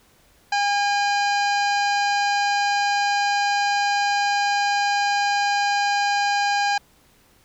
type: harmonic tone with a mistuned harmonic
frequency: 812 Hz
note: G#5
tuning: 39 cents flat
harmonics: 1 / 2 / 3 / 4 / 5 / 6 / 7 / 8 / 9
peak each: -20 / -25 / -30 / -36 / -32 / -32 / -40 / -40 / -42 dBFS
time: 0.52-6.78 s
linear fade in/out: 5 ms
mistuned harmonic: 4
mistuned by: -94 cents
effects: pink hiss -57 dBFS RMS until 7.44 s